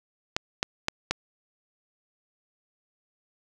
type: clicks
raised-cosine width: 0.2 ms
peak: -7 dBFS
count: 4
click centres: 0.365 / 0.629 / 0.884 / 1.11 s
effects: none